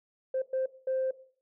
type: tone bursts at uneven times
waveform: sine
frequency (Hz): 523.3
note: C5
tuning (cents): 0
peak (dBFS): -26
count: 3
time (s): 0.34-0.42 / 0.53-0.66 / 0.87-1.11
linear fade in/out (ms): 5
effects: noise-tail reverb RT60 0.5 s tail -17 dB re dry + tanh soft clip ceiling -23 dBFS